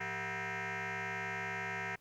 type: tone with frequency modulation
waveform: sine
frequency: 107.4 Hz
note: A2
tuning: 41 cents flat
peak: -34 dBFS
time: 0-1.96 s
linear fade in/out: 10 ms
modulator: 284 Hz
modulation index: 7.9
effects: tanh soft clip ceiling -35 dBFS + pink hiss -70 dBFS RMS until 2 s